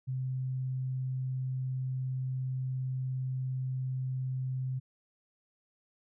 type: tone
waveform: sine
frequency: 129.8 Hz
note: C3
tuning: 13 cents flat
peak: -31 dBFS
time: 0.07-4.8 s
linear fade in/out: 20 ms
effects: none